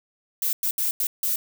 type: noise bursts at uneven times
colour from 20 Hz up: violet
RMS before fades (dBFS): -24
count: 5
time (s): 0.42-0.53 / 0.63-0.71 / 0.78-0.91 / 1-1.07 / 1.23-1.36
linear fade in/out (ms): 2
effects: none